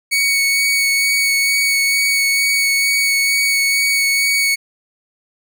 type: tone with vibrato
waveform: sawtooth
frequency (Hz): 2230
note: C#7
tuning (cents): +10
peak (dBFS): -10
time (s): 0.11-4.56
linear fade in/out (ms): 20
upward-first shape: sine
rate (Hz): 2.2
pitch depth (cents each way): 11
effects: none